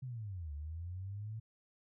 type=linear two-way sweep; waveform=sine; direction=down then up; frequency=133.2 to 71.2 to 112.7 Hz; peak=-40 dBFS; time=0.02-1.4 s; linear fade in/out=10 ms; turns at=0.53 s; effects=none